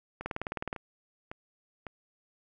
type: two click trains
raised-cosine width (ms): 0.5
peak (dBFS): -18 / -24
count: 10 / 4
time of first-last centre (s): 0.26-0.729 / 0.21-1.867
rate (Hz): 19.2 / 1.81
effects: none